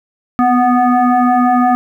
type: tone with frequency modulation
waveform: sine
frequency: 244.1 Hz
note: B3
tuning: 20 cents flat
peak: -8 dBFS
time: 0.39-1.75 s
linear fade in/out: 0 ms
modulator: 494 Hz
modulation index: 1.9
effects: 8-bit